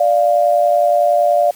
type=tone pair together; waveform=sine; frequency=587.8 / 698.5 Hz; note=D5 / F5; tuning=+1 / 0 cents; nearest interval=minor third; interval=299 cents; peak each=-13 dBFS; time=0-1.51 s; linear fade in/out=5 ms; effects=white hiss -42 dBFS RMS until 1.55 s + Opus 48 kbps